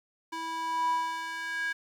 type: tone with high-pass filter sweep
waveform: square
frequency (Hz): 327.2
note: E4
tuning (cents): -13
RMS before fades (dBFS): -32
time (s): 0.32-1.73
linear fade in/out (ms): 10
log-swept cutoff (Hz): 670 to 1700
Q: 6.7
effects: low-pass 8000 Hz 12 dB/octave + 10-bit